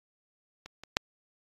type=clicks; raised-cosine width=0.2 ms; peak=-26 / -26 / -6 dBFS; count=3; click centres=0.66 / 0.836 / 0.969 s; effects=AAC 32 kbps